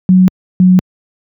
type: tone pair in turn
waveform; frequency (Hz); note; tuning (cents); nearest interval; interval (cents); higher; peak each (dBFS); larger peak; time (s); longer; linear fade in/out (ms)
sine; 184.9 / 183.52; F#3 / F#3; -1 / -14; unison; 13; first; -3; neither; 0.09-0.28 / 0.6-0.79; neither; 0
effects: high-pass 100 Hz 12 dB/octave